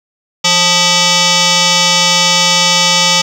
sine tone with frequency modulation, 1244.5 Hz, D#6, in tune, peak -6 dBFS, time 0.44-3.22 s, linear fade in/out 10 ms, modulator 708 Hz, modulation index 7.7, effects tanh soft clip ceiling -4 dBFS + 7-bit

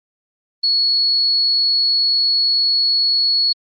sine tone, 4371 Hz, C#8, 25 cents flat, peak -13 dBFS, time 0.63-3.53 s, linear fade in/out 10 ms, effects Opus 32 kbps

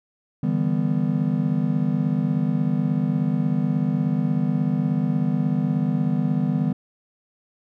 triangle chord, E minor seventh, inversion third, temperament just, 148.33 / 164.81 / 197.78 / 247.2 Hz, D3 / E3 / G3 / B3, +18 / 0 / +16 / +2 cents, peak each -23 dBFS, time 0.43-6.73 s, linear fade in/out 5 ms, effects none

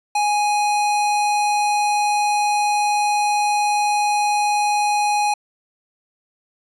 square tone, 830.6 Hz, G#5, in tune, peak -17 dBFS, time 0.15-5.34 s, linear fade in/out 5 ms, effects resampled to 24000 Hz

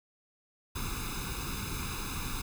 pink noise with comb filter, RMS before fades -36 dBFS, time 0.75-2.42 s, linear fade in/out 10 ms, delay 0.79 ms, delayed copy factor +0.95, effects none

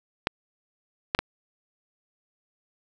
clicks, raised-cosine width 0.3 ms, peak -6 dBFS, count 3, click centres 0.271 / 1.149 / 1.19 s, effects none

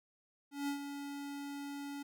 square tone with ADSR envelope, 283.4 Hz, C#4, 38 cents sharp, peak -34 dBFS, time 0.51-2.03 s, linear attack 170 ms, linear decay 100 ms, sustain -8 dB, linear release 9 ms, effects none

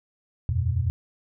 sine chord, E suspended second, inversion none, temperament equal with one note detuned, 82.41 / 92.5 / 121.14 Hz, E2 / F#2 / B2, 0 / 0 / -33 cents, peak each -26 dBFS, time 0.49-0.9 s, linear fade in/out 0 ms, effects none

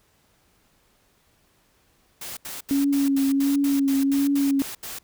white noise bursts, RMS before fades -35 dBFS, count 12, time 2.21-4.988 s, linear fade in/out 5 ms, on 160 ms, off 78 ms
sine tone with vibrato, 277.2 Hz, C#4, in tune, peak -18 dBFS, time 2.71-4.62 s, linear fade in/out 0 ms, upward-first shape triangle, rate 1.4 Hz, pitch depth 32 cents each way
effects pink hiss -63 dBFS RMS until 5.03 s

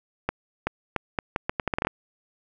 accelerating click train, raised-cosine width 0.5 ms, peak -9 dBFS, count 13, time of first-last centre 0.29-1.87 s, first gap 380 ms, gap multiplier 0.77, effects none

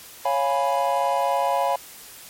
triangle chord, C# dominant seventh, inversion none, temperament equal, 554.4 / 698.5 / 830.6 / 987.8 Hz, C#5 / E#5 / G#5 / B5, 0 / 0 / 0 / 0 cents, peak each -23 dBFS, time 0.25-1.76 s, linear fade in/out 5 ms, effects white hiss -43 dBFS RMS until 2.29 s + MP3 64 kbps

